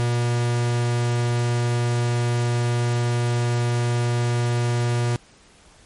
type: tone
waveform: 45% pulse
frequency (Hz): 120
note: B2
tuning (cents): -49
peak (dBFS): -19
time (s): 0-5.16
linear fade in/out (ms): 0
effects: pink hiss -52 dBFS RMS until 5.85 s + MP3 48 kbps